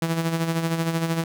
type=tone with tremolo; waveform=sawtooth; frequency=164.81 Hz; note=E3; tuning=in tune; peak=-16 dBFS; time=0.02-1.24 s; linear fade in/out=2 ms; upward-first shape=sine; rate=13 Hz; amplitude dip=55%; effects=none